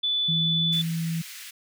sine tone, 3480 Hz, A7, 20 cents flat, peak -22 dBFS, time 0.03-0.82 s, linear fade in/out 10 ms
sine tone with pitch glide, 162.7 to 164.59 Hz, E3 to E3, -22 to -2 cents, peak -25 dBFS, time 0.28-1.22 s, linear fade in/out 10 ms, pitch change +20 cents, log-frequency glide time 0.41-0.74 s
pink high-pass noise, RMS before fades -41 dBFS, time 0.72-1.51 s, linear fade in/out 10 ms, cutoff 1800 Hz, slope 24 dB/octave
effects none

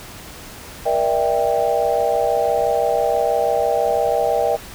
sine chord, E half-diminished seventh, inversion second, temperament just, 474.7 / 593.3 / 659.3 / 791.1 Hz, Bb4 / D5 / E5 / G5, +31 / +18 / 0 / +16 cents, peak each -21 dBFS, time 0.85-4.57 s, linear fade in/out 20 ms, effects pink hiss -37 dBFS RMS until 4.74 s

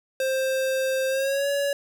square tone with pitch glide, 527 to 564.8 Hz, C5 to C#5, +12 to +32 cents, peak -23 dBFS, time 0.2-1.73 s, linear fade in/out 2 ms, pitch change +120 cents, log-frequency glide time 1.08-1.48 s, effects 9-bit

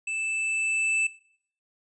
square tone with level ramp, 2637 Hz, E7, in tune, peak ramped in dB -29 to -23 dBFS, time 0.07-1.07 s, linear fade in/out 5 ms, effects noise-tail reverb RT60 0.6 s tail -19 dB re dry + resampled to 22050 Hz

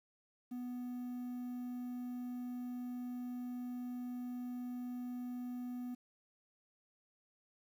triangle tone with quantisation, 246.9 Hz, B3, in tune, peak -38 dBFS, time 0.51-5.95 s, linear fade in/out 10 ms, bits 11, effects none

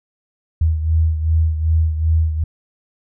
sine beating tone pair, 79.6 / 82.2 Hz, D#2 / E2, +40 / -4 cents, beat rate 2.6 Hz, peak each -14 / -21 dBFS, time 0.61-2.44 s, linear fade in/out 5 ms, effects none

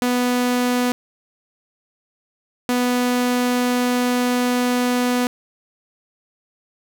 sawtooth tone pair in turn, 246.9 / 246.9 Hz, B3 / B3, 0 / 0 cents, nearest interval unison, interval 0 cents, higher neither, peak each -13 dBFS, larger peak neither, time 0.02-0.92 / 2.69-5.27 s, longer second, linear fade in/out 0 ms, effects none

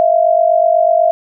sine tone pair together, 642 / 690.1 Hz, E5 / F5, -46 / -21 cents, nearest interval minor second, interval 125 cents, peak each -11 dBFS, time 0-1.11 s, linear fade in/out 0 ms, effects none

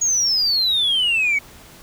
sine exponential sweep, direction down, 6750 to 2217 Hz, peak -14 dBFS, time 0.01-1.39 s, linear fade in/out 10 ms, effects tanh soft clip ceiling -13 dBFS + pink hiss -44 dBFS RMS until 1.82 s

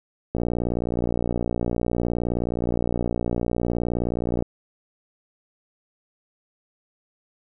click train, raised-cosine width 2 ms, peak -11 dBFS, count 243, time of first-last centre 0.35-4.424 s, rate 59.4 Hz, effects none

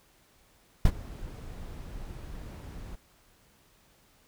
brown noise with ADSR envelope, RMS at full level -20 dBFS, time 0.85-2.96 s, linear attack 4 ms, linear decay 53 ms, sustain -21 dB, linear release 15 ms, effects pink hiss -63 dBFS RMS until 4.27 s

